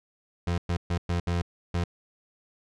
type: tone bursts at uneven times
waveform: 30% pulse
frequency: 86.7 Hz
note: F2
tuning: 12 cents flat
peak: -22 dBFS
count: 6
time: 0.47-0.58 / 0.69-0.77 / 0.9-0.98 / 1.09-1.2 / 1.27-1.42 / 1.74-1.84 s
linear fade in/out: 5 ms
effects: low-pass 6000 Hz 12 dB/octave